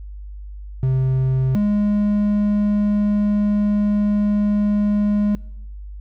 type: tone pair in turn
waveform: triangle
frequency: 130.81 / 207 Hz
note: C3 / G#3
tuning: 0 / -5 cents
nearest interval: minor sixth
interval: 795 cents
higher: second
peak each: -13 dBFS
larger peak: neither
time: 0.83-1.55 / 1.55-5.35 s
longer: second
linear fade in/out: 0 ms
effects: noise-tail reverb RT60 0.9 s tail -24 dB re dry + added 50 Hz sine -31 dBFS peak until 6 s